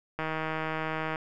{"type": "click train", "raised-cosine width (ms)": 0.5, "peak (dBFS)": -17, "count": 154, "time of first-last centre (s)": [0.19, 1.158], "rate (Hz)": 158, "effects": []}